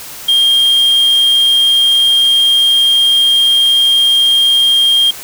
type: tone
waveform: sine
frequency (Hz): 3214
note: G7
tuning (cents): +43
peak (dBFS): -4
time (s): 0.28-5.11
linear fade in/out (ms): 10
effects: tanh soft clip ceiling -6 dBFS + white hiss -29 dBFS RMS until 5.23 s